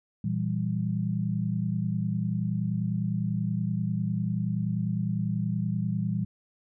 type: chord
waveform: sine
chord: E diminished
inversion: second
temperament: equal with one note detuned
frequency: 116.54 / 165.77 / 196 Hz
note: Bb2 / E3 / G3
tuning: 0 / +10 / 0 cents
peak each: -30 dBFS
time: 0.24-6.25 s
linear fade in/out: 5 ms
effects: none